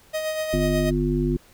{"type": "tone with tremolo", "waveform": "45% pulse", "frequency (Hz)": 626, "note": "D#5", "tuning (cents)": 10, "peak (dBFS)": -23, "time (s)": [0.13, 0.91], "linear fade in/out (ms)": 20, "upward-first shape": "sine", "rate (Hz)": 8.2, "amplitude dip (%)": 40}
{"type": "harmonic tone", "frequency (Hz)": 50, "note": "G1", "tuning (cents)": 35, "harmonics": [1, 3, 5, 7], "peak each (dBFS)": [-25, -25, -25, -25], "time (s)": [0.53, 1.37], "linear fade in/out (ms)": 5}
{"effects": ["pink hiss -54 dBFS RMS until 1.53 s"]}